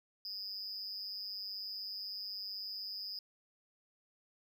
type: tone with amplitude modulation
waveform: triangle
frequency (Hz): 4978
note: D#8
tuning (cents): 0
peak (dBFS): -35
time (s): 0.25-3.19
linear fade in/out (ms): 2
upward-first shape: sine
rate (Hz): 201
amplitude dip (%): 95
effects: none